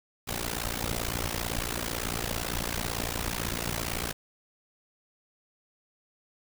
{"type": "noise with amplitude modulation", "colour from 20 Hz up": "pink", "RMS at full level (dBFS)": -28, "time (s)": [0.27, 4.13], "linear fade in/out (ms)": 20, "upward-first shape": "sine", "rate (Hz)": 57.9, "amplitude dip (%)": 95, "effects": []}